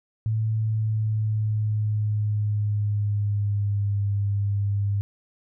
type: tone with pitch glide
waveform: sine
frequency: 110 to 100.87 Hz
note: A2 to G2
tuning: 0 to +50 cents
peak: -21 dBFS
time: 0.26-5.01 s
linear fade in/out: 0 ms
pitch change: -150 cents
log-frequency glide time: 0.54-4.02 s
effects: none